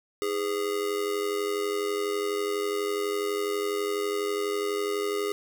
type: tone with amplitude modulation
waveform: square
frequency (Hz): 410.3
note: G#4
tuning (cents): -21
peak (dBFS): -24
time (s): 0.22-5.32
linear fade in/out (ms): 0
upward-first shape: sine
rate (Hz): 92.1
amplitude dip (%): 70
effects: none